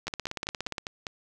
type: two click trains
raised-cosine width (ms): 0.2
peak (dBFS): -16 / -15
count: 6 / 13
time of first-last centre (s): 0.07-1.068 / 0.08-0.782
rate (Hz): 5.01 / 17.1
effects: none